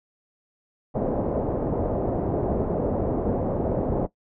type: low-pass noise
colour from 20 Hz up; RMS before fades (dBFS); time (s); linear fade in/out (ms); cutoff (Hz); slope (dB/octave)
white; -25; 0.94-4.07; 20; 610; 24
effects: noise-tail reverb RT60 0.1 s tail -17 dB re dry